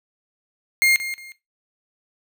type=tone with echo; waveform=40% pulse; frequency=2126 Hz; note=C7; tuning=27 cents sharp; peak=-13 dBFS; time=0.82-0.96 s; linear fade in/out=0 ms; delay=180 ms; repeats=2; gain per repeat=-12 dB; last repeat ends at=1.32 s; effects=noise-tail reverb RT60 0.2 s tail -17 dB re dry